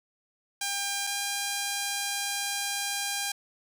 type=tone pair in turn; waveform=5% pulse; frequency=800 / 803.8 Hz; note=G5 / G5; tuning=+35 / +43 cents; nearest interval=unison; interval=8 cents; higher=second; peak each=-17 dBFS; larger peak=neither; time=0.61-1.07 / 1.07-3.32 s; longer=second; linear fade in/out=5 ms; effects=none